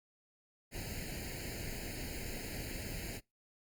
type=noise with comb filter; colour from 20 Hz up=pink; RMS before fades=-42 dBFS; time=0.71-3.21 s; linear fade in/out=50 ms; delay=0.43 ms; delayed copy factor=+0.95; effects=noise-tail reverb RT60 0.2 s tail -24 dB re dry + Opus 48 kbps